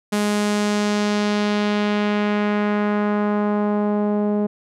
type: tone with low-pass filter sweep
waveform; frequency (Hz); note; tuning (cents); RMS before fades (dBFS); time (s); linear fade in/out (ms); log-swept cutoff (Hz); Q
sawtooth; 207.7; G#3; 0; -20; 0.12-4.47; 10; 11000 to 580; 1.1
effects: none